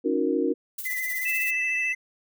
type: chord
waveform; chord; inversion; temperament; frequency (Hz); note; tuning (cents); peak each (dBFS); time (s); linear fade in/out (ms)
sine; D# minor seventh; third; equal with one note detuned; 277.2 / 311.1 / 363 / 466.2; C#4 / D#4 / F#4 / A#4; 0 / 0 / -33 / 0; -27; 0.04-0.54; 20
type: noise with tremolo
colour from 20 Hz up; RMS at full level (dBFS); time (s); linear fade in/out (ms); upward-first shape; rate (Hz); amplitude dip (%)
violet; -32; 0.78-1.51; 5; sine; 16; 60
type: tone with vibrato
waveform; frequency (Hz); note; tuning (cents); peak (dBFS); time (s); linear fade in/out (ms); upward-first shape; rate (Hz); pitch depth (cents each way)
triangle; 2013; B6; +33; -26; 0.85-1.95; 10; triangle; 14; 44
type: tone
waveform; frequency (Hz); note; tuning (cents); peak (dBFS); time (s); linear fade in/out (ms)
sine; 2637; E7; 0; -25; 1.25-1.93; 10
effects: none